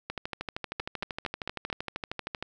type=two click trains; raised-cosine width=0.3 ms; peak=-16 / -17 dBFS; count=5 / 31; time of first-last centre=0.8-1.701 / 0.1-2.426 s; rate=4.44 / 12.9 Hz; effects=none